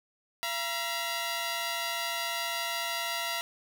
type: tone pair together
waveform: 10% pulse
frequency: 680 / 953.1 Hz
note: F5 / A#5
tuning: -46 / +38 cents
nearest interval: tritone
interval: 584 cents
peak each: -25 dBFS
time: 0.43-3.41 s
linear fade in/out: 0 ms
effects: none